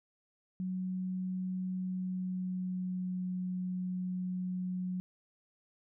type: tone with pitch glide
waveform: sine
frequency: 185 to 182.77 Hz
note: F#3 to F#3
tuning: 0 to -21 cents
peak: -33 dBFS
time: 0.6-5 s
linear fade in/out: 0 ms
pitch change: -21 cents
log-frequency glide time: 1.72-3.26 s
effects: none